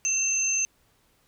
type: tone pair together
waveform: sine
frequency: 2682 / 6278 Hz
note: E7 / G8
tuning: +29 / +2 cents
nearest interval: octave + minor third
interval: 1473 cents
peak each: -30 / -23 dBFS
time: 0.05-0.65 s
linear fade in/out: 0 ms
effects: pink hiss -65 dBFS RMS until 1.27 s